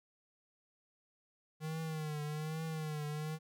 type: tone with vibrato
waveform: square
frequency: 154.8 Hz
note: D#3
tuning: 9 cents flat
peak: -38 dBFS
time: 1.6-3.39 s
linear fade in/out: 50 ms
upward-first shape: triangle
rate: 1.2 Hz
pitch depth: 77 cents each way
effects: none